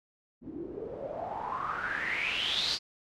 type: noise with low-pass filter sweep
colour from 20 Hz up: white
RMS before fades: -34 dBFS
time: 0.41-2.79 s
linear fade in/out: 50 ms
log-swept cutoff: 260 to 4700 Hz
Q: 7.9
effects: none